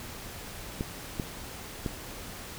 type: clicks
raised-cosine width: 3 ms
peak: -17 dBFS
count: 3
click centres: 0.809 / 1.198 / 1.862 s
effects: pink hiss -42 dBFS RMS until 2.58 s